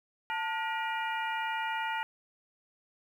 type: harmonic tone with a mistuned harmonic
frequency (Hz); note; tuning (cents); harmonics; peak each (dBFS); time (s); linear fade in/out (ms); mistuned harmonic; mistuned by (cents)
477.2; A#4; +41; 2 / 3 / 4 / 5 / 6; -33 / -37 / -39 / -41 / -43; 0.3-2.03; 0; 2; -120
effects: 10-bit